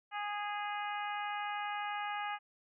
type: harmonic tone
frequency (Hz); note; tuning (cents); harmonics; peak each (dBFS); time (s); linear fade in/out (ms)
413; G#4; -10; 2 / 3 / 4 / 5 / 6 / 7; -38 / -42 / -44 / -46 / -48 / -49; 0.11-2.39; 50
effects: none